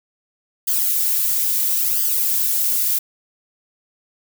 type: noise with flanger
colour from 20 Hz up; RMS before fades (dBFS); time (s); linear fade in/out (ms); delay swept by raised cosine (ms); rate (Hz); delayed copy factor
violet; -19; 0.67-2.99; 10; 0.62 to 4.12; 0.74; +1
effects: none